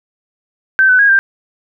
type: tone with pitch steps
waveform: sine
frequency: 1549 / 1506 / 1640 / 1581 Hz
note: G6 / F#6 / G#6 / G6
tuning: -21 / +30 / -22 / +14 cents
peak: -6 dBFS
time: 0.79-1.19 s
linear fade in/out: 0 ms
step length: 100 ms
effects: none